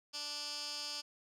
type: tone with band-pass filter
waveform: 15% pulse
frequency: 293.7 Hz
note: D4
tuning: in tune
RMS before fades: -42 dBFS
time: 0.13-1.02 s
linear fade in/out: 20 ms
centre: 5000 Hz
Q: 3.1
effects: none